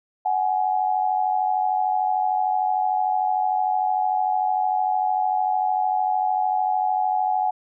sine tone pair together, 745.7 / 839 Hz, F#5 / G#5, +13 / +17 cents, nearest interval major second, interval 204 cents, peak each -21 / -23 dBFS, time 0.25-7.51 s, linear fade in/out 10 ms, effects none

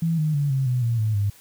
sine tone with pitch steps, 165.1 / 154.04 / 143.73 / 134.1 / 125.12 / 116.74 / 108.93 / 101.63 Hz, E3 / D#3 / D3 / C3 / B2 / A#2 / A2 / G#2, +3 / -17 / -37 / +43 / +23 / +3 / -17 / -37 cents, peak -19 dBFS, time 0.02-1.3 s, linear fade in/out 5 ms, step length 160 ms, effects white hiss -51 dBFS RMS until 1.4 s

